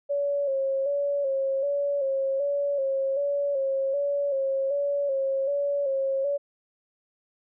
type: tone with vibrato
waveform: sine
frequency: 554.4 Hz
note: C#5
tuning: in tune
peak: -23 dBFS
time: 0.09-6.38 s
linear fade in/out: 20 ms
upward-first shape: square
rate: 1.3 Hz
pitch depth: 44 cents each way
effects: none